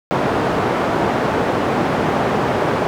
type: band-pass noise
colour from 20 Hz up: white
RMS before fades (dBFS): -18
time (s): 0.11-2.87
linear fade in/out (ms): 0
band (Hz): 110 to 820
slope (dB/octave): 12
effects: none